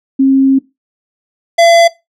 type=tone pair in turn; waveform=sine / square; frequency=268.7 / 677.1 Hz; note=C4 / E5; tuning=+46 / +46 cents; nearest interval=octave + major third; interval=1600 cents; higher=second; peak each=-5 dBFS; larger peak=neither; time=0.19-0.59 / 1.58-1.88 s; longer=first; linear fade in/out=10 ms; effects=noise-tail reverb RT60 0.2 s tail -18 dB re dry + low-pass 7000 Hz 12 dB/octave